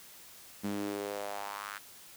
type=tone with high-pass filter sweep; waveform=sawtooth; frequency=101.5 Hz; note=G#2; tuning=39 cents flat; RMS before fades=-38 dBFS; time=0.63-1.79 s; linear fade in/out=20 ms; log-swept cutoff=210 to 1500 Hz; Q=3; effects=white hiss -53 dBFS RMS until 2.16 s